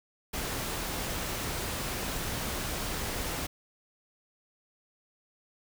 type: noise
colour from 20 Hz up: pink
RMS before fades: -34 dBFS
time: 0.33-3.47 s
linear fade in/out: 10 ms
effects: none